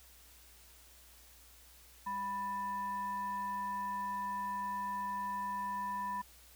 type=tone with frequency modulation; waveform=sine; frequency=987.8 Hz; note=B5; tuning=in tune; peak=-35 dBFS; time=2.06-6.22 s; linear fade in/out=10 ms; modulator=788 Hz; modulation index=0.43; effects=added 60 Hz sine -62 dBFS peak until 6.55 s + white hiss -60 dBFS RMS until 6.55 s